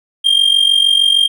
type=tone with amplitude modulation; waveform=triangle; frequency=3200 Hz; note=G7; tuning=35 cents sharp; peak=-4 dBFS; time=0.24-1.28 s; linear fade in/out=20 ms; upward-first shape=sine; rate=46.5 Hz; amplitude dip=75%; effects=none